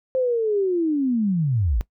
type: linear sweep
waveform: sine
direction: down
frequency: 527 to 44.48 Hz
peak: -18 dBFS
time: 0.15-1.81 s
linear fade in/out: 0 ms
effects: noise-tail reverb RT60 0.1 s tail -20 dB re dry